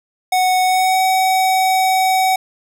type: tone with pitch glide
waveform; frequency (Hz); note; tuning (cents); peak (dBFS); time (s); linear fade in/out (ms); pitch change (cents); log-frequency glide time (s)
square; 740 to 753.8; F#5 to F#5; 0 to +32; -13; 0.32-2.36; 5; +32; 0.63-1
effects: none